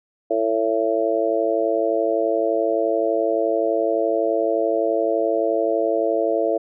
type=harmonic tone; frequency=111.7 Hz; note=A2; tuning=27 cents sharp; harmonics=3 / 4 / 5 / 6; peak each=-25 / -23 / -23 / -22 dBFS; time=0.3-6.58 s; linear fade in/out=10 ms; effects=none